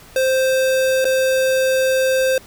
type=tone with dropouts; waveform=square; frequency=523.3 Hz; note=C5; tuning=in tune; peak=-15 dBFS; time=0.16-2.38 s; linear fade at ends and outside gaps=2 ms; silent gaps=1.045-1.052 s; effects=pink hiss -44 dBFS RMS until 2.46 s